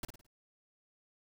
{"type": "noise with echo", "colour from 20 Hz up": "pink", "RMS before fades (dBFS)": -38, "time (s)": [0.03, 0.05], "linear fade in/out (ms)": 2, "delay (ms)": 54, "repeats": 4, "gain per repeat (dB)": -8, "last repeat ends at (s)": 0.266, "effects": []}